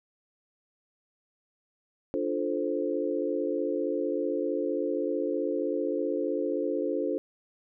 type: chord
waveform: sine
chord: D minor seventh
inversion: none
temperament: equal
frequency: 293.7 / 349.2 / 440 / 523.3 Hz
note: D4 / F4 / A4 / C5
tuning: 0 / 0 / 0 / 0 cents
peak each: -32 dBFS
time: 2.14-7.18 s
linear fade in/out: 0 ms
effects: none